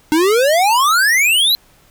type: exponential sweep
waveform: square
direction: up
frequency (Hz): 298.1 to 4148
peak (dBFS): -11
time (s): 0.12-1.55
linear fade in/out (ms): 0
effects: pink hiss -51 dBFS RMS until 1.9 s